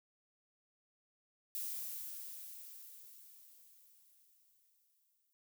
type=noise with exponential decay; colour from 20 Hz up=violet; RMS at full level=-40 dBFS; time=1.55-5.33 s; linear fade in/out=0 ms; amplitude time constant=820 ms; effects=none